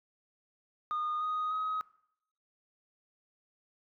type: tone with pitch steps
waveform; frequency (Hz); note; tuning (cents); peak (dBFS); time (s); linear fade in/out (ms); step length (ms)
sine; 1225 / 1245 / 1265.3; D#6 / D#6 / D#6; -27 / +1 / +29; -29; 0.91-1.81; 0; 300
effects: noise-tail reverb RT60 0.7 s tail -20 dB re dry + tanh soft clip ceiling -28 dBFS